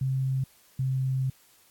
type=tone pair in turn; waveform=sine; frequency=132.6 / 131.68 Hz; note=C3 / C3; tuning=+23 / +11 cents; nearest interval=unison; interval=12 cents; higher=first; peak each=-24 dBFS; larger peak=neither; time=0.01-0.44 / 0.79-1.3 s; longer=second; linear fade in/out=5 ms; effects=white hiss -60 dBFS RMS until 1.7 s + AAC 64 kbps